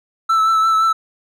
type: tone with vibrato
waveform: triangle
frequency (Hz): 1318.5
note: E6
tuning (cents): 0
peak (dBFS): -10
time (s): 0.29-0.93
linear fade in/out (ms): 10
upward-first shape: triangle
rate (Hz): 5.8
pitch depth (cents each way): 26
effects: none